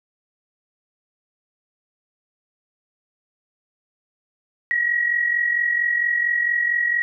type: tone with amplitude modulation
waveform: sine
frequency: 1909 Hz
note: A#6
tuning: 41 cents sharp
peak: -15 dBFS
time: 4.71-7.02 s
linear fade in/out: 0 ms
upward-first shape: sine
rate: 44.4 Hz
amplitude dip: 60%
effects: none